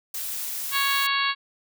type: noise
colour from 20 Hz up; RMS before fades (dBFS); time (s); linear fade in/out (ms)
blue; -31; 0.14-1.07; 5
type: harmonic tone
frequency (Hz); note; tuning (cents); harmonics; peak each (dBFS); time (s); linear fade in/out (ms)
554.4; C#5; 0; 2 / 3 / 4 / 5 / 6 / 7 / 8; -26 / -28 / -29 / -30 / -31 / -31 / -32; 0.71-1.35; 50
effects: none